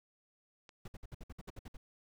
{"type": "clicks", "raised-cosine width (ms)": 0.2, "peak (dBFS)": -36, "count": 2, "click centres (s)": [0.692, 1.489]}
{"type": "noise bursts", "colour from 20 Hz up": "brown", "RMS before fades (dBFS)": -46, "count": 11, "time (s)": [0.85, 1.77], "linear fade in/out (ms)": 5, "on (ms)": 30, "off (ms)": 59}
{"effects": []}